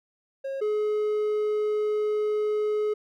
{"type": "tone pair in turn", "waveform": "triangle", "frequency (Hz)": [542, 423.5], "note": ["C#5", "G#4"], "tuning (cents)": [-39, 34], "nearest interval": "major third", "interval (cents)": 427, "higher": "first", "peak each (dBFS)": [-27, -21], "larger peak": "second", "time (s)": [[0.44, 0.61], [0.61, 2.94]], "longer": "second", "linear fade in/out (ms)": 10, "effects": []}